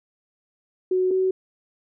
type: tone pair in turn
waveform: sine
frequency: 370 / 375.6 Hz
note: F#4 / F#4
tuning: 0 / +26 cents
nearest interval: unison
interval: 26 cents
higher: second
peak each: -18 dBFS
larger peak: neither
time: 0.91-1.11 / 1.11-1.31 s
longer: neither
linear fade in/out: 5 ms
effects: none